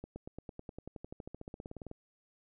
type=accelerating click train; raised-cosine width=2 ms; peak=-30 dBFS; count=25; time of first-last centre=0.04-1.914 s; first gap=120 ms; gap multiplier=0.96; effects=none